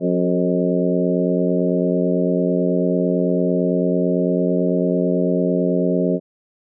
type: harmonic tone with a mistuned harmonic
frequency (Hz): 89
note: F2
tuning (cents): +33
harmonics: 2 / 3 / 4 / 5 / 6 / 7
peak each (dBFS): -20 / -22 / -23 / -24 / -25 / -25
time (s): 0-6.2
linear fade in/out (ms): 50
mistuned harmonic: 4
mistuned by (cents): +45
effects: none